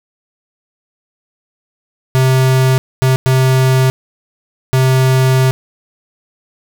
square tone bursts at uneven times, 130.7 Hz, C3, 1 cent flat, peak -9 dBFS, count 4, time 2.15-2.78 / 3.02-3.16 / 3.26-3.9 / 4.73-5.51 s, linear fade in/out 0 ms, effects none

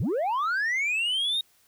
sine linear sweep, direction up, 79 to 3769 Hz, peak -21 dBFS, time 0-1.41 s, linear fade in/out 5 ms, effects tanh soft clip ceiling -23 dBFS + white hiss -63 dBFS RMS until 1.67 s

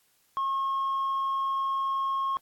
triangle tone with tanh clipping, 1083 Hz, C#6, 41 cents flat, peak -26 dBFS, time 0.37-2.37 s, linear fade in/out 0 ms, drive 6 dB, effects white hiss -67 dBFS RMS until 2.41 s + AAC 64 kbps

